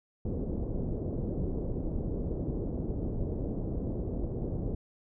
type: low-pass noise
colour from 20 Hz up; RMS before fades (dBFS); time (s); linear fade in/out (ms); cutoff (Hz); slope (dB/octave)
pink; -33; 0.25-4.75; 5; 490; 24
effects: none